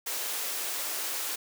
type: high-pass noise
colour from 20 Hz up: white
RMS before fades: -33 dBFS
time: 0.06-1.36 s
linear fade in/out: 10 ms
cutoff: 320 Hz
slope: 24 dB/octave
effects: none